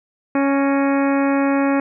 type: harmonic tone with a mistuned harmonic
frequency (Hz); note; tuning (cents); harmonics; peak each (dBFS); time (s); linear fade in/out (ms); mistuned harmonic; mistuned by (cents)
277.2; C#4; 0; 1 / 2 / 3 / 4 / 5 / 6 / 7 / 8 / 9; -16 / -22 / -26 / -28 / -30 / -32 / -33 / -34 / -35; 0.35-1.8; 2; 7; -58
effects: none